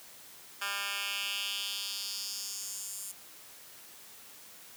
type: tone with high-pass filter sweep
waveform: 10% pulse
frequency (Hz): 200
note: G3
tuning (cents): +35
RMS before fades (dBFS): -37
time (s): 0.61-3.12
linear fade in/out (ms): 10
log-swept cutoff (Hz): 1700 to 8800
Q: 2.3
effects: white hiss -52 dBFS RMS until 4.76 s + high-pass 100 Hz 12 dB/octave